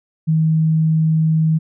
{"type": "tone", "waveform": "sine", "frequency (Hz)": 158.9, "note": "D#3", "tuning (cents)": 37, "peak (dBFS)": -12, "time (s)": [0.27, 1.59], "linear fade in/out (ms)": 20, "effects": []}